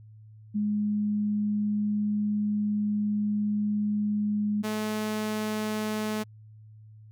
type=tone pair in turn; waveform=sine / sawtooth; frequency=208.6 / 214.7 Hz; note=G#3 / A3; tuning=+8 / -42 cents; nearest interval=unison; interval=50 cents; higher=second; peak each=-24 dBFS; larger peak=neither; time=0.54-4.63 / 4.63-6.24 s; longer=first; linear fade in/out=20 ms; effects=added 108 Hz sine -47 dBFS peak until 7.11 s